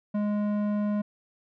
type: tone with low-pass filter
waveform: square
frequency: 207.7 Hz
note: G#3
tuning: in tune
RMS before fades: -27 dBFS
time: 0.14-1.02 s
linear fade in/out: 10 ms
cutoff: 950 Hz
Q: 0.6
effects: none